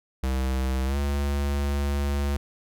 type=tone with pitch glide; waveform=square; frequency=65.41 to 70.92 Hz; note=C2 to C#2; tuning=0 to +40 cents; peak=-24 dBFS; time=0.23-2.37 s; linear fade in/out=5 ms; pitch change=+140 cents; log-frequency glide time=0.85-0.97 s; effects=none